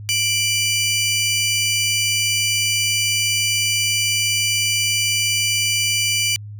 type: tone pair together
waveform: 20% pulse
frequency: 2350 / 2961 Hz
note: D7 / F#7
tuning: +1 / +1 cents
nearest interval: major third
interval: 400 cents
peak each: -15 dBFS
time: 0.09-6.36 s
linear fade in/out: 0 ms
effects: added 104 Hz sine -31 dBFS peak until 6.59 s